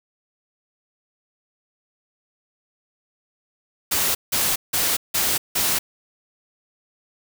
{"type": "noise bursts", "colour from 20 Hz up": "white", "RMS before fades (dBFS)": -21, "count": 5, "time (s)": [3.91, 5.79], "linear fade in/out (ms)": 10, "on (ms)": 240, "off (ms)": 170, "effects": []}